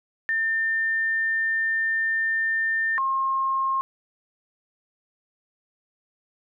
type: tone pair in turn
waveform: sine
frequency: 1800 / 1070.3 Hz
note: A6 / C6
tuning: +39 / +39 cents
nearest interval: major sixth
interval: 900 cents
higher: first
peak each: -21 dBFS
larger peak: neither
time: 0.29-2.98 / 2.98-3.81 s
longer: first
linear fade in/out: 0 ms
effects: none